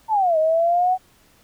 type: exponential two-way sweep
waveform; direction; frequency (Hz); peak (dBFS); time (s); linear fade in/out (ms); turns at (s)
sine; down then up; 913 to 622.3 to 752; -15; 0.08-0.98; 50; 0.38
effects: pink hiss -56 dBFS RMS until 1.43 s